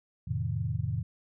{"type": "chord", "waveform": "sine", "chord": "F dominant seventh", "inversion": "none", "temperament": "equal with one note detuned", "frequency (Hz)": [87.31, 110, 130.81, 157.28], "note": ["F2", "A2", "C3", "Eb3"], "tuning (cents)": [0, 0, 0, 19], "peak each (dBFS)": [-35, -32, -34, -36], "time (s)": [0.27, 1.03], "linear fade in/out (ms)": 10, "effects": []}